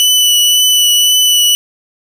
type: tone with vibrato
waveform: sawtooth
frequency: 2972 Hz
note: F#7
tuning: 7 cents sharp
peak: -4 dBFS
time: 0-1.55 s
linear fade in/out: 0 ms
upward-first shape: triangle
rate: 1.9 Hz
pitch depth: 18 cents each way
effects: none